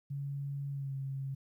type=tone with pitch glide; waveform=sine; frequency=140.4 to 135.77 Hz; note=C#3 to C#3; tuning=+22 to -36 cents; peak=-35 dBFS; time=0.1-1.35 s; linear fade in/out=10 ms; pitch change=-58 cents; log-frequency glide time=0.71-0.94 s; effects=12-bit